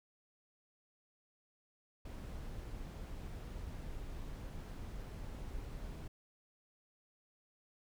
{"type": "noise", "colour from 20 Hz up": "brown", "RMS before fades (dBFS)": -45, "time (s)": [2.05, 6.08], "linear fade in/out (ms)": 5, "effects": []}